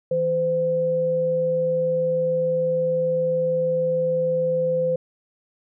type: tone pair together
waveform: sine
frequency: 162.1 / 513 Hz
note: E3 / C5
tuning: -29 / -34 cents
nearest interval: octave + minor sixth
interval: 1995 cents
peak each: -30 / -19 dBFS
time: 0.11-4.96 s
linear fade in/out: 5 ms
effects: none